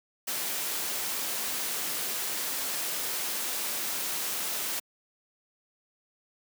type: noise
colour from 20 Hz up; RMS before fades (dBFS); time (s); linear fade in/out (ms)
white; -32; 0.27-4.8; 10
effects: high-pass 200 Hz 12 dB/octave